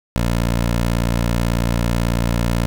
15% pulse tone, 58.2 Hz, A#1, 2 cents flat, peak -10 dBFS, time 0.16-2.66 s, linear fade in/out 0 ms, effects none

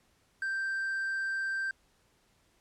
triangle tone with hard clipping, 1569 Hz, G6, 1 cent sharp, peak -31 dBFS, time 0.42-1.71 s, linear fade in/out 2 ms, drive 5 dB, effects pink hiss -69 dBFS RMS until 2.6 s + low-pass 11000 Hz 12 dB/octave

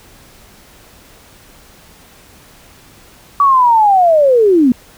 sine linear sweep, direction down, 1151 to 233.1 Hz, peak -6 dBFS, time 3.4-4.72 s, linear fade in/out 2 ms, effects pink hiss -43 dBFS RMS until 4.97 s

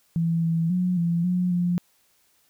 sine tone with pitch steps, 166.2 / 164.9 / 180.9 / 169.8 / 180.1 / 176 Hz, E3 / E3 / F#3 / F3 / F#3 / F3, +15 / +1 / -39 / -48 / -46 / +14 cents, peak -20 dBFS, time 0.16-1.78 s, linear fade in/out 0 ms, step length 270 ms, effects white hiss -64 dBFS RMS until 2.49 s

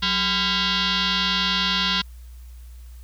sine tone with frequency modulation, 185 Hz, F#3, in tune, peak -19 dBFS, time 0.02-2.02 s, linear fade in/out 10 ms, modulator 600 Hz, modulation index 7.2, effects added 60 Hz sine -38 dBFS peak until 3.03 s + white hiss -57 dBFS RMS until 3.03 s

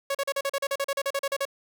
sawtooth tone bursts, 554.4 Hz, C#5, in tune, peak -21 dBFS, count 16, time 0.1-1.453 s, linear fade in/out 5 ms, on 48 ms, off 39 ms, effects none

